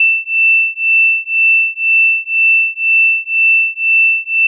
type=beating tone pair; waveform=sine; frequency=2667 / 2669 Hz; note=E7 / E7; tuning=+20 / +21 cents; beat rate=2 Hz; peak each=-12 dBFS; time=0-4.47 s; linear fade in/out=5 ms; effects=none